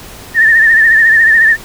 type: tone with vibrato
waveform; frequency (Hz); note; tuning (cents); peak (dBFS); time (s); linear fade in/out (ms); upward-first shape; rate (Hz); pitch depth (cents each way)
sine; 1800; A6; +39; -4; 0.34-1.57; 50; triangle; 14; 79
effects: pink hiss -32 dBFS RMS until 1.64 s